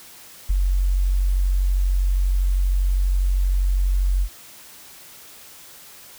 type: tone with ADSR envelope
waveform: sine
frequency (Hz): 46.25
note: F#1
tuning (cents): 0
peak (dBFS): -13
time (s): 0.49-4.29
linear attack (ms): 16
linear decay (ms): 5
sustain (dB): -3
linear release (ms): 70
effects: white hiss -44 dBFS RMS until 6.18 s